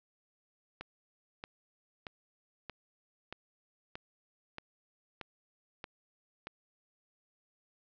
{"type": "click train", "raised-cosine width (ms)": 0.3, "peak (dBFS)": -25, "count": 10, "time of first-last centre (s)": [0.81, 6.47], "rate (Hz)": 1.59, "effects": ["low-pass 5000 Hz 12 dB/octave"]}